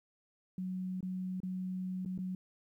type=tone with dropouts; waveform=sine; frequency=185 Hz; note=F#3; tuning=in tune; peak=-35 dBFS; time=0.58-2.35 s; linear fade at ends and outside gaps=2 ms; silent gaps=1.007-1.028 / 1.403-1.432 / 2.05-2.059 / 2.178-2.188 s; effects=12-bit